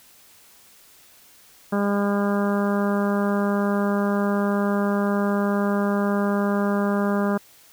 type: harmonic tone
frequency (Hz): 202.1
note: G#3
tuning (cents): -47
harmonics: 1 / 2 / 3 / 4 / 5 / 6 / 7 / 8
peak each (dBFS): -21 / -27 / -28 / -34 / -33 / -33 / -35 / -37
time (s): 1.72-7.38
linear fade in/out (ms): 10
effects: white hiss -52 dBFS RMS until 7.72 s